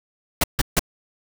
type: noise bursts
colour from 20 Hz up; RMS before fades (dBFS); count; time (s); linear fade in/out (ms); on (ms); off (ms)
pink; -17; 3; 0.41-0.794; 5; 28; 150
effects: none